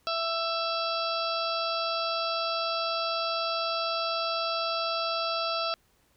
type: harmonic tone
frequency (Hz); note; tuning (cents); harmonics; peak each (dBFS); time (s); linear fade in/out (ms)
664; E5; +12; 1 / 2 / 4 / 5 / 6 / 7 / 8; -32 / -31 / -38 / -39 / -38 / -36 / -40; 0.07-5.74; 0
effects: pink hiss -67 dBFS RMS until 6.16 s